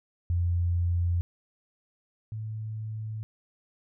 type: tone pair in turn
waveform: sine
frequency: 86.9 / 109.13 Hz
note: F2 / A2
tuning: -8 / -14 cents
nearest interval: major third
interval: 394 cents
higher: second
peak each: -23 / -32 dBFS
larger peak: first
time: 0.3-1.21 / 2.32-3.23 s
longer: neither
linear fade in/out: 0 ms
effects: none